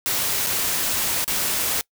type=noise with dropouts; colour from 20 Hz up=white; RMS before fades=-23 dBFS; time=0.06-1.81 s; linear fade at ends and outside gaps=0 ms; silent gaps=0.464-0.469 / 1.243-1.278 s; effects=noise-tail reverb RT60 0.1 s tail -24 dB re dry